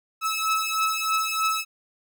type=beating tone pair; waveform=sawtooth; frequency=1298 / 1301.2 Hz; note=E6 / E6; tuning=-27 / -23 cents; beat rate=3.2 Hz; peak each=-22 dBFS; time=0.21-1.65 s; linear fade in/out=50 ms; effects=none